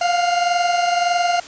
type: tone pair together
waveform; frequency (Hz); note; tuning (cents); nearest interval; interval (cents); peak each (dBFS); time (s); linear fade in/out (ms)
40% pulse; 698.5 / 720.2; F5 / F#5; 0 / -47; minor second; 53; -16 / -22; 0.01-1.4; 5
effects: white hiss -37 dBFS RMS until 1.47 s + resampled to 16000 Hz